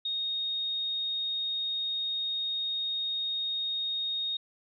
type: tone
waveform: sine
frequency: 3720 Hz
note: A#7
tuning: 4 cents flat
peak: -29 dBFS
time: 0.05-4.37 s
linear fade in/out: 5 ms
effects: none